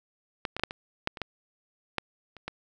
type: clicks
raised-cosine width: 0.3 ms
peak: -13 / -16 / -18 / -8 / -20 / -10 / -24 / -15 / -11 / -30 / -18 dBFS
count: 11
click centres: 0.452 / 0.566 / 0.596 / 0.636 / 0.709 / 1.074 / 1.172 / 1.217 / 1.983 / 2.367 / 2.48 s
effects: none